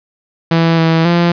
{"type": "tone with pitch steps", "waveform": "sawtooth", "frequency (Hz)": [165.3, 163.2, 172], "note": ["E3", "E3", "F3"], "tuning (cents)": [5, -17, -26], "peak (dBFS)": -5, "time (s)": [0.51, 1.32], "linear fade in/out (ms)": 5, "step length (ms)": 270, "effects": ["resampled to 11025 Hz", "7-bit"]}